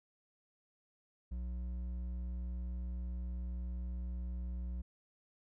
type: tone with hard clipping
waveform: triangle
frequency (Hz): 60.9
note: B1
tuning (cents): -24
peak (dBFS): -39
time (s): 1.31-4.82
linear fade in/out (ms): 10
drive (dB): 10
effects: none